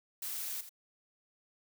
blue noise with echo, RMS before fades -39 dBFS, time 0.22-0.61 s, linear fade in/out 5 ms, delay 83 ms, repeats 1, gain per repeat -11 dB, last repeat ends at 0.693 s, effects none

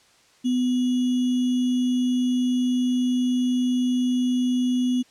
sine tone with sample-and-hold, 250 Hz, B3, 21 cents sharp, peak -19 dBFS, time 0.44-5.03 s, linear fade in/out 20 ms, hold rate 3150 Hz, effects white hiss -57 dBFS RMS until 5.1 s + low-pass 7000 Hz 12 dB/octave

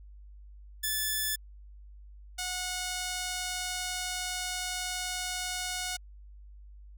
5% pulse tone pair in turn, 1736 / 729.9 Hz, A6 / F#5, -24 / -24 cents, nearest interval octave + minor third, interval 1500 cents, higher first, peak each -18 / -21 dBFS, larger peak first, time 0.83-1.36 / 2.38-5.97 s, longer second, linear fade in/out 10 ms, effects added 50 Hz sine -47 dBFS peak until 6.97 s

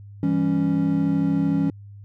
triangle chord, C# diminished, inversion first, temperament just, 166.31 / 199.57 / 277.2 Hz, E3 / G3 / C#4, +16 / +31 / 0 cents, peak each -21 / -24 / -19 dBFS, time 0.23-1.7 s, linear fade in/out 2 ms, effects added 101 Hz sine -39 dBFS peak until 2.04 s

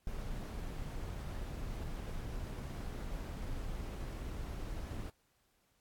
brown noise, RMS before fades -41 dBFS, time 0.07-5.1 s, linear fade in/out 2 ms, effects pink hiss -75 dBFS RMS until 5.8 s + AAC 64 kbps

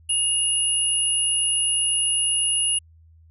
sine tone pair together, 2846 / 10142 Hz, F7 / D#9, +32 / +32 cents, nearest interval octave + minor seventh, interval 2200 cents, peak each -25 / -20 dBFS, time 0.09-2.79 s, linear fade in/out 10 ms, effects added 81 Hz sine -49 dBFS peak until 3.3 s

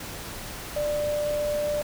sine tone in noise, 592 Hz, D5, 14 cents sharp, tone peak -24 dBFS, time 0.76-1.82 s, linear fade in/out 5 ms, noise pink, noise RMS -37 dBFS, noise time 0-1.83 s, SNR +10 dB, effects none

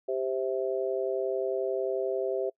harmonic tone, 131.2 Hz, C3, 5 cents sharp, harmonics 3 / 4 / 5, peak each -30 / -32 / -33 dBFS, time 0.08-2.5 s, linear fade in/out 10 ms, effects noise-tail reverb RT60 0.1 s tail -25 dB re dry

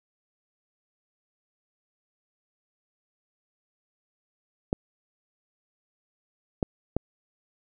clicks, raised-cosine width 2 ms, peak -11 dBFS, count 3, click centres 4.729 / 6.628 / 6.966 s, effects none

